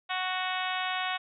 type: harmonic tone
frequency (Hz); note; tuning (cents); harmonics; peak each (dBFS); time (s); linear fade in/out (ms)
370; F#4; 0; 2 / 3 / 4 / 5 / 6 / 7 / 8 / 9 / 10; -34 / -36 / -37 / -38 / -39 / -39 / -40 / -41 / -41; 0.09-1.18; 20
effects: none